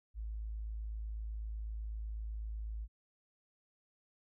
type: tone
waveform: sine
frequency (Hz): 54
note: A1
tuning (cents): -32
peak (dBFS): -38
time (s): 0.14-2.88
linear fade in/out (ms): 50
effects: none